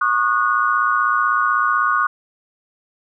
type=tone cluster; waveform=sine; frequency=1103 / 1219 / 1459 Hz; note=C#6 / D#6 / F#6; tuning=-9 / -36 / -25 cents; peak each=-19 dBFS; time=0.01-2.07 s; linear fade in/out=5 ms; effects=none